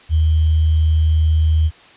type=tone with sample-and-hold; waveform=sine; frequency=78.7 Hz; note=D#2; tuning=20 cents sharp; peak=-11 dBFS; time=0.09-1.71 s; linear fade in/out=50 ms; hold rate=3150 Hz; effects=white hiss -45 dBFS RMS until 1.96 s + resampled to 8000 Hz